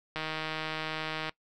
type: click train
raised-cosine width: 0.3 ms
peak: -18 dBFS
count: 179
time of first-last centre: 0.16-1.294 s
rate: 157 Hz
effects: noise-tail reverb RT60 0.1 s tail -21 dB re dry